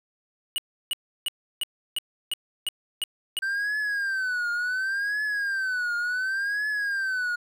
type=tone bursts; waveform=square; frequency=2910 Hz; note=F#7; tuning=29 cents flat; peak=-25 dBFS; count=9; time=0.56-3.389 s; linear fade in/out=0 ms; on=21 ms; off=330 ms
type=tone with vibrato; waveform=triangle; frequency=1558 Hz; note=G6; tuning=11 cents flat; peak=-23 dBFS; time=3.42-7.36 s; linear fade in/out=10 ms; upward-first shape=triangle; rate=0.69 Hz; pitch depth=170 cents each way
effects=none